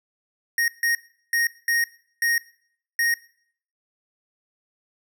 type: tone bursts at uneven times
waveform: square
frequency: 1864.7 Hz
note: A#6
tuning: in tune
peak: -20 dBFS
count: 6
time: 0.58-0.68 / 0.83-0.95 / 1.33-1.47 / 1.68-1.84 / 2.22-2.38 / 2.99-3.14 s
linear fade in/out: 2 ms
effects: noise-tail reverb RT60 0.6 s tail -19 dB re dry